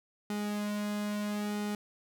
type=tone with flanger; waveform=sawtooth; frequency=207.7 Hz; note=G#3; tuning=in tune; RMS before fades=-34 dBFS; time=0.3-1.75 s; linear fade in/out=2 ms; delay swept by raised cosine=1.8 to 2.63 ms; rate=0.76 Hz; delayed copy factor=-0.7; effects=none